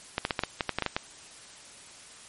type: clicks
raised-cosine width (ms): 0.3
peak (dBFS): -10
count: 11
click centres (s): 0.181 / 0.251 / 0.308 / 0.392 / 0.436 / 0.608 / 0.693 / 0.786 / 0.823 / 0.863 / 0.965
effects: white hiss -49 dBFS RMS until 2.28 s + MP3 48 kbps